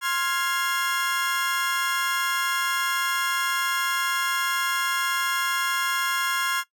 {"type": "chord", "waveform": "30% pulse", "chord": "F minor", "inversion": "second", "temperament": "equal with one note detuned", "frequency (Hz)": [1055.6, 1396.9, 1661.2], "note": ["C6", "F6", "Ab6"], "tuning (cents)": [15, 0, 0], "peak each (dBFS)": -25, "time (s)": [0.01, 6.64], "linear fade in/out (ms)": 50, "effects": ["noise-tail reverb RT60 0.1 s tail -18 dB re dry"]}